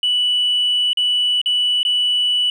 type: tone with dropouts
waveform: sine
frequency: 2960 Hz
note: F#7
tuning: in tune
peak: -13 dBFS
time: 0.03-2.5 s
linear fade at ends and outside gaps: 2 ms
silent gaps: 0.932-0.972 / 1.415-1.459 / 1.831-1.85 s
effects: tanh soft clip ceiling -11 dBFS + 9-bit